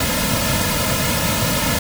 pink noise with comb filter, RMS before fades -19 dBFS, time 0-1.79 s, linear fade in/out 5 ms, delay 2.6 ms, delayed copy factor -0.9, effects none

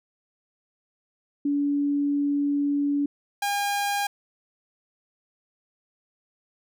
sine / sawtooth tone pair in turn, 286.2 / 809.5 Hz, D4 / G#5, -45 / -45 cents, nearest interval octave + tritone, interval 1800 cents, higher second, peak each -21 / -20 dBFS, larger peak second, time 1.45-3.06 / 3.42-4.07 s, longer first, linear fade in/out 5 ms, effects none

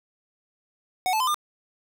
square tone with pitch steps, 741 / 871.1 / 1024 / 1203.8 Hz, F#5 / A5 / C6 / D6, +2 / -18 / -38 / +42 cents, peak -22 dBFS, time 1.06-1.344 s, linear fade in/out 0 ms, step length 71 ms, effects none

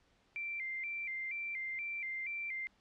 sine tone with vibrato, 2217 Hz, C#7, in tune, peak -37 dBFS, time 0.36-2.67 s, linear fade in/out 0 ms, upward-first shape square, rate 2.1 Hz, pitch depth 100 cents each way, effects pink hiss -71 dBFS RMS until 2.8 s + low-pass 5000 Hz 12 dB/octave

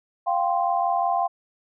sine chord, F suspended second, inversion none, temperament equal, 698.5 / 784 / 1046.5 Hz, F5 / G5 / C6, 0 / 0 / 0 cents, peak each -23 / -24 / -27 dBFS, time 0.26-1.28 s, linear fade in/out 20 ms, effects none

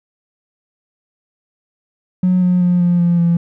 triangle tone with pitch steps, 182.6 / 180.09 / 177.61 / 175.16 / 172.75 / 170.37 Hz, F#3 / F#3 / F3 / F3 / F3 / F3, -23 / -47 / +29 / +5 / -19 / -43 cents, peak -7 dBFS, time 2.23-3.37 s, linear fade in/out 5 ms, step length 190 ms, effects tanh soft clip ceiling -7 dBFS

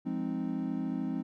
triangle chord, F minor seventh, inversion none, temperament equal, 174.61 / 207.7 / 261.6 / 311.1 Hz, F3 / Ab3 / C4 / Eb4, 0 / 0 / 0 / 0 cents, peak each -36 / -35 / -32 / -37 dBFS, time 0.05-1.23 s, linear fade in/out 20 ms, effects none

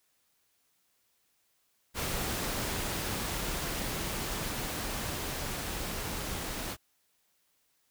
pink noise with level ramp, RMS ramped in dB -33 to -37 dBFS, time 1.94-6.77 s, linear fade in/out 50 ms, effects white hiss -73 dBFS RMS until 7.9 s

